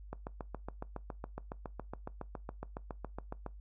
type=click train; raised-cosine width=1 ms; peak=-26 dBFS; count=25; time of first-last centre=0.13-3.463 s; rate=7.2 Hz; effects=noise-tail reverb RT60 0.2 s tail -21 dB re dry + added 50 Hz sine -47 dBFS peak until 3.6 s